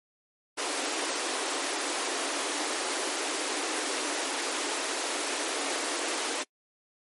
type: high-pass noise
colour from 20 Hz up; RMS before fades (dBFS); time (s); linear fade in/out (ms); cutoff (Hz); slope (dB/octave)
pink; -31; 0.57-6.44; 20; 270; 96
effects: noise-tail reverb RT60 0.1 s tail -25 dB re dry + MP3 48 kbps